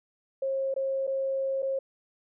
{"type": "tone with dropouts", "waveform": "sine", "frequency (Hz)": 538, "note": "C5", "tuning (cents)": 48, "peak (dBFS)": -26, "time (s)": [0.42, 1.79], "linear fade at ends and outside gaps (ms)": 5, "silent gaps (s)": [[0.741, 0.762], [1.069, 1.075], [1.622, 1.627]], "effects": []}